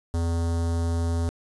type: tone with notch filter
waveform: square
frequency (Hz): 84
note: E2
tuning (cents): +33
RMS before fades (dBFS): -25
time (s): 0.14-1.29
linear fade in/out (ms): 0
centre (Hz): 2400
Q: 0.57
effects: resampled to 24000 Hz + 9-bit